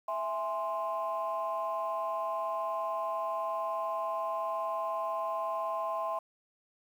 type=chord; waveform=sine; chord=E augmented; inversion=none; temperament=equal; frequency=659.3 / 830.6 / 1046.5 Hz; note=E5 / G#5 / B#5; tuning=0 / 0 / 0 cents; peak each=-34 / -38 / -33 dBFS; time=0.08-6.19 s; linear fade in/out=5 ms; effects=tanh soft clip ceiling -24 dBFS + 10-bit